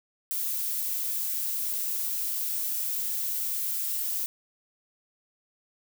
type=noise; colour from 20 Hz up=violet; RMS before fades=-30 dBFS; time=0.31-4.26 s; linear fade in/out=0 ms; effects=none